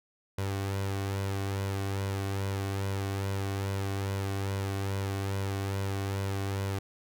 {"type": "tone with flanger", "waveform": "sawtooth", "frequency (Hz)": 98, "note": "G2", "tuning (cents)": 0, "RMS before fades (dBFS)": -32, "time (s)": [0.38, 6.79], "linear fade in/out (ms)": 5, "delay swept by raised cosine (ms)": [2, 2.72], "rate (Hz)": 2.4, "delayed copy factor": 0.5, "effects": []}